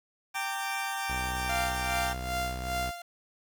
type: chord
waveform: 20% pulse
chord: G minor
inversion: none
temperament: equal with one note detuned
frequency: 784 / 914.2 / 1174.7 Hz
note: G5 / Bb5 / D6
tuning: 0 / -34 / 0 cents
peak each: -28 / -33 / -33 dBFS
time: 0.34-2.14 s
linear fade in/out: 20 ms
type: tone with vibrato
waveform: sawtooth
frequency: 63 Hz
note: B1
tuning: 35 cents sharp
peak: -31 dBFS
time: 1.09-2.91 s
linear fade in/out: 10 ms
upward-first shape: triangle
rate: 7.7 Hz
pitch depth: 11 cents each way
type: tone with tremolo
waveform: sawtooth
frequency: 695 Hz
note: F5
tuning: 9 cents flat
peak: -25 dBFS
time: 1.49-3.02 s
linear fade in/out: 5 ms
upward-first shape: sine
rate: 2.5 Hz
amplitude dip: 75%
effects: 9-bit